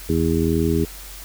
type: harmonic tone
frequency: 81.7 Hz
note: E2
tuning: 15 cents flat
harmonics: 1 / 2 / 3 / 4 / 5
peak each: -23 / -23 / -23 / -23 / -23 dBFS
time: 0.09-0.85 s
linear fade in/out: 5 ms
effects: added 46 Hz sine -38 dBFS peak until 1.24 s + white hiss -39 dBFS RMS until 1.24 s